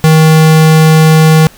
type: tone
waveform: square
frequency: 158 Hz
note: D#3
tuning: 27 cents sharp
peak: -3 dBFS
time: 0.04-1.47 s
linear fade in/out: 0 ms
effects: pink hiss -38 dBFS RMS until 1.57 s